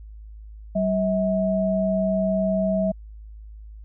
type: tone pair together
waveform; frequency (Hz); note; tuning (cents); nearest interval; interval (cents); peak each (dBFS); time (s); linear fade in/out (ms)
sine; 191.3 / 643.5; G3 / E5; -42 / -42; octave + major sixth; 2100; -22; 0.75-2.92; 10
effects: added 53 Hz sine -38 dBFS peak until 3.84 s